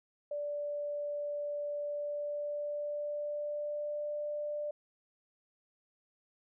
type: tone with pitch glide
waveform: sine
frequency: 584 to 592.2 Hz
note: D5 to D5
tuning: -10 to +14 cents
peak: -34 dBFS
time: 0.31-4.71 s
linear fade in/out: 5 ms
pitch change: +24 cents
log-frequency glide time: 1.78-4.1 s
effects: none